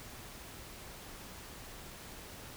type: silence
effects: pink hiss -49 dBFS RMS until 2.56 s